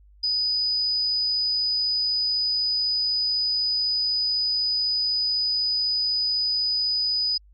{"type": "tone", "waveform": "sine", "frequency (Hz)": 4978, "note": "D#8", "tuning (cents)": 0, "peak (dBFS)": -21, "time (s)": [0.23, 7.38], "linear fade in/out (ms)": 10, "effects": ["added 50 Hz sine -50 dBFS peak until 7.53 s", "Opus 48 kbps"]}